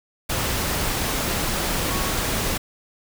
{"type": "tone in noise", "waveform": "sine", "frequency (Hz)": 1108.7, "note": "C#6", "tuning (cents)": 0, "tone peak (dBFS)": -32, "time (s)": [1.9, 2.12], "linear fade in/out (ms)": 10, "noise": "pink", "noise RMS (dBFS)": -24, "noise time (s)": [0.29, 2.58], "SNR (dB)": -11, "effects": []}